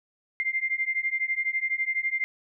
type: beating tone pair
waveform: sine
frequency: 2093 / 2105 Hz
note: C7 / C7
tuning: 0 / +10 cents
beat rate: 12 Hz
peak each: -28 dBFS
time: 0.4-2.24 s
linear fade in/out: 0 ms
effects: none